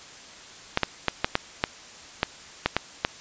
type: clicks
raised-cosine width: 0.3 ms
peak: -4 dBFS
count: 10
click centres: 0.774 / 0.833 / 1.083 / 1.245 / 1.354 / 1.639 / 2.231 / 2.66 / 2.766 / 3.049 s
effects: white hiss -45 dBFS RMS until 3.2 s + resampled to 16000 Hz